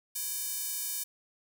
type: tone with high-pass filter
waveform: square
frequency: 334.3 Hz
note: E4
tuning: 24 cents sharp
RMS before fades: -35 dBFS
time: 0.15-1.04 s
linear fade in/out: 10 ms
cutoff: 8500 Hz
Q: 0.7
effects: none